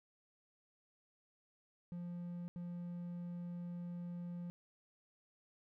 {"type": "tone bursts at uneven times", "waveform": "triangle", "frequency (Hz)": 174.61, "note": "F3", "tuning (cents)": 0, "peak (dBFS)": -40, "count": 2, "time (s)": [[1.92, 2.48], [2.56, 4.5]], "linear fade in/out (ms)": 0, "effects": []}